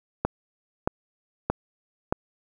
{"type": "click train", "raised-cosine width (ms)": 1, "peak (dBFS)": -8, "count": 4, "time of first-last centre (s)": [0.25, 2.125], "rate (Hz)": 1.6, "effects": ["8-bit"]}